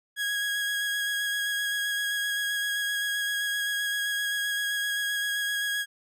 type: tone with vibrato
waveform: 30% pulse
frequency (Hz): 1653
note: G#6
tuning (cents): -9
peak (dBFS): -24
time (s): 0.16-5.86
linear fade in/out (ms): 50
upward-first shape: square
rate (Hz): 7.7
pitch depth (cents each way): 11
effects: none